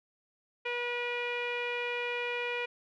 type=tone with low-pass filter; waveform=sawtooth; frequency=483.6 Hz; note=B4; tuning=36 cents flat; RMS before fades=-34 dBFS; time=0.65-2.66 s; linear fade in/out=10 ms; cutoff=2500 Hz; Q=5.3; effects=none